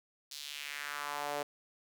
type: tone with high-pass filter sweep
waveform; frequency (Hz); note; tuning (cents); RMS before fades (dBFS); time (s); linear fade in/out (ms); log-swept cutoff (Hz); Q
sawtooth; 145.4; D3; -17; -40; 0.31-1.43; 5; 4600 to 530; 2.1
effects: none